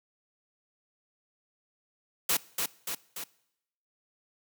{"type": "noise with echo", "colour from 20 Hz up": "white", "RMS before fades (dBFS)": -26, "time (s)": [2.29, 2.37], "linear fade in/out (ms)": 5, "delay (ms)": 290, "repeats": 3, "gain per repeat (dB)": -4, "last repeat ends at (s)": 3.24, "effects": ["noise-tail reverb RT60 0.8 s tail -22 dB re dry", "high-pass 150 Hz 12 dB/octave"]}